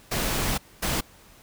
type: noise bursts at uneven times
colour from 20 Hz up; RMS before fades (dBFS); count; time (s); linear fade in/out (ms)
pink; -26; 2; 0.11-0.58 / 0.82-1.01; 10
effects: pink hiss -53 dBFS RMS until 1.42 s